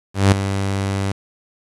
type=tone with ADSR envelope; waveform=sawtooth; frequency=98 Hz; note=G2; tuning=in tune; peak=-4 dBFS; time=0.14-1.12 s; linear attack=180 ms; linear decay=8 ms; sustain=-11 dB; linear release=4 ms; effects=resampled to 24000 Hz + 7-bit